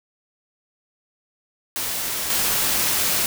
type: noise with level steps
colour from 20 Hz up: white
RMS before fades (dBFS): -26 / -21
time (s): 1.76-3.26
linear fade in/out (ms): 0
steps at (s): 2.3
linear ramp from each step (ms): 2
effects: none